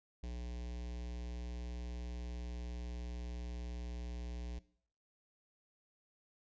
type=tone with notch filter; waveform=square; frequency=59.9 Hz; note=A#1; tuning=48 cents sharp; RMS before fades=-43 dBFS; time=0.23-4.59 s; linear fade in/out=5 ms; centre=1300 Hz; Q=1.1; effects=noise-tail reverb RT60 0.6 s tail -20 dB re dry + resampled to 16000 Hz